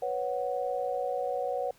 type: chord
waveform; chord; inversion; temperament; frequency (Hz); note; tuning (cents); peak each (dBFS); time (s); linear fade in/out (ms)
sine; B suspended second; none; equal; 493.9 / 554.4 / 740; B4 / C#5 / F#5; 0 / 0 / 0; -33; 0.02-1.71; 5
effects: pink hiss -61 dBFS RMS until 1.78 s